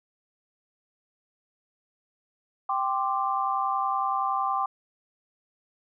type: chord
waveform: sine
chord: G suspended fourth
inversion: none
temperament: just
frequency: 784 / 1045.3 / 1176 Hz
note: G5 / C6 / D6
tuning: 0 / -2 / +2 cents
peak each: -28 / -29 / -28 dBFS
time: 2.69-4.66 s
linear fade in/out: 5 ms
effects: none